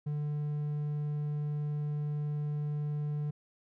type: tone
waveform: triangle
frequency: 148.2 Hz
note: D3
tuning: 16 cents sharp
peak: -29 dBFS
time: 0.06-3.31 s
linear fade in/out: 10 ms
effects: none